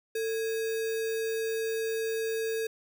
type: tone with sample-and-hold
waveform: sine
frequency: 447.5 Hz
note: A4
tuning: 29 cents sharp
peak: -28 dBFS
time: 0.15-2.67 s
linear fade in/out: 5 ms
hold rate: 2100 Hz
effects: none